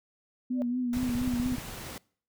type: tone with vibrato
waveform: sine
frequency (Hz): 246.9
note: B3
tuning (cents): 0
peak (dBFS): -27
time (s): 0.5-1.56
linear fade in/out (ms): 10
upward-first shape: triangle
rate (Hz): 4.3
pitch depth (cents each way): 58
type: tone with exponential growth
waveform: sine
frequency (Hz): 587.3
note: D5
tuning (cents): 0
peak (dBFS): -29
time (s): 0.51-0.62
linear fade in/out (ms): 0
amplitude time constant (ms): 22
type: noise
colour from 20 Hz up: pink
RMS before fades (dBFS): -41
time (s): 0.93-1.98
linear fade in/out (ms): 2
type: click train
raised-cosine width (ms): 5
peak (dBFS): -23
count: 11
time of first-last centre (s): 0.97-1.583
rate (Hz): 16.3
effects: noise-tail reverb RT60 0.5 s tail -24 dB re dry